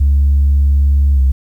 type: tone with pitch glide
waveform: sine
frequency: 70.3 to 66.39 Hz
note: C#2 to C2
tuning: +25 to +26 cents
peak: -6 dBFS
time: 0-1.32 s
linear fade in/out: 10 ms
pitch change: -99 cents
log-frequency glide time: 1.14-1.19 s
effects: tanh soft clip ceiling -5 dBFS + 8-bit